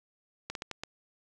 slowing click train, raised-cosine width 0.2 ms, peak -19 dBFS, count 5, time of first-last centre 0.5-0.835 s, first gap 52 ms, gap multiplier 1.33, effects none

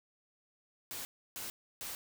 white noise bursts, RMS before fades -42 dBFS, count 3, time 0.91-1.95 s, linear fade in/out 0 ms, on 140 ms, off 310 ms, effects none

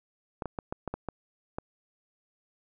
clicks, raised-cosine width 1 ms, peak -19 dBFS, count 8, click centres 0.422 / 0.457 / 0.588 / 0.725 / 0.877 / 0.94 / 1.087 / 1.585 s, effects none

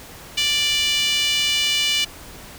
5% pulse tone with high-pass filter, 588 Hz, D5, 2 cents sharp, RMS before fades -20 dBFS, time 0.37-2.05 s, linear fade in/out 10 ms, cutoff 2700 Hz, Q 4.3, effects pink hiss -40 dBFS RMS until 2.58 s

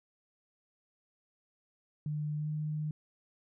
sine tone with pitch glide, 150.3 to 152.49 Hz, D3 to D#3, +40 to -35 cents, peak -32 dBFS, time 2.06-2.91 s, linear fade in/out 2 ms, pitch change +25 cents, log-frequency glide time 2.38-2.48 s, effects none

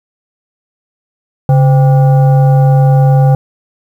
sine tone with frequency modulation, 138.59 Hz, C#3, in tune, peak -4 dBFS, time 1.49-3.35 s, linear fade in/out 2 ms, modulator 653 Hz, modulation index 0.48, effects 7-bit

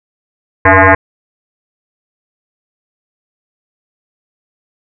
sine tone with frequency modulation, 482.4 Hz, B4, 41 cents flat, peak -3 dBFS, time 0.65-0.95 s, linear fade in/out 5 ms, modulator 191 Hz, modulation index 8, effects none

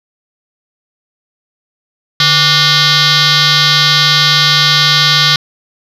sine tone with frequency modulation, 146.83 Hz, D3, in tune, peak -5 dBFS, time 2.2-5.36 s, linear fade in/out 2 ms, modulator 655 Hz, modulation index 7.2, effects tanh soft clip ceiling -3 dBFS

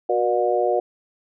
harmonic tone with a mistuned harmonic, 120 Hz, B2, 49 cents flat, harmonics 3 / 4 / 5 / 6, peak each -23 / -23 / -23 / -23 dBFS, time 0.09-0.8 s, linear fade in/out 5 ms, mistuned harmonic 3, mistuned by +34 cents, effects none

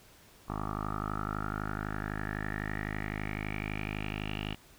10% pulse tone with low-pass filter sweep, 51.91 Hz, G#1, in tune, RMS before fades -36 dBFS, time 0.48-4.55 s, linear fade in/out 10 ms, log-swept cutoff 1100 to 2900 Hz, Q 7.3, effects pink hiss -58 dBFS RMS until 4.78 s

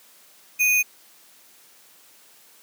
sine tone with sample-and-hold, 2478 Hz, D#7, 8 cents flat, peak -16 dBFS, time 0.59-0.83 s, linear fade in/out 20 ms, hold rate 8820 Hz, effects white hiss -53 dBFS RMS until 2.62 s + high-pass 200 Hz 12 dB/octave

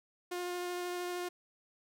sawtooth tone with vibrato, 355.7 Hz, F4, 32 cents sharp, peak -32 dBFS, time 0.31-1.29 s, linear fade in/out 10 ms, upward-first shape sine, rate 13 Hz, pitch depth 9 cents each way, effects none

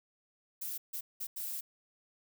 violet noise bursts at uneven times, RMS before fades -39 dBFS, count 4, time 0.61-0.78 / 0.93-1.01 / 1.2-1.27 / 1.36-1.61 s, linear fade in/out 10 ms, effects none

